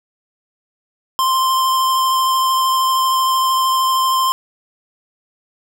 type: tone with vibrato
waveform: square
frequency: 1046.5 Hz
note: C6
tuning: in tune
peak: -14 dBFS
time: 1.19-4.32 s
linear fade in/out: 0 ms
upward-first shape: triangle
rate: 13 Hz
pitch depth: 13 cents each way
effects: none